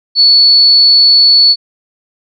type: tone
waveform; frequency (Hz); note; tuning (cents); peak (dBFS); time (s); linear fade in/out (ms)
sine; 4430; C#8; -2; -3; 0.15-1.56; 50
effects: none